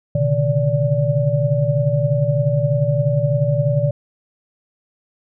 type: tone cluster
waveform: sine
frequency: 122.1 / 138.9 / 150.5 / 579 Hz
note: B2 / C#3 / D3 / D5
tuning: -19 / +4 / +43 / -25 cents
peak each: -20 dBFS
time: 0.15-3.91 s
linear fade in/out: 5 ms
effects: none